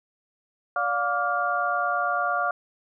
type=tone cluster; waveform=sine; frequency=581 / 710 / 1164 / 1405 Hz; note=D5 / F5 / D6 / F6; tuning=-19 / +28 / -16 / +10 cents; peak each=-32 / -27 / -27 / -27 dBFS; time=0.76-2.51 s; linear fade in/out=2 ms; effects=none